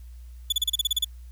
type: tone bursts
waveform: 40% pulse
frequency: 3458 Hz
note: A7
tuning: 31 cents flat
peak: -19 dBFS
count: 10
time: 0.5-1.046 s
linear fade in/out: 5 ms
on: 24 ms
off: 34 ms
effects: added 60 Hz sine -40 dBFS peak until 1.31 s + white hiss -63 dBFS RMS until 1.31 s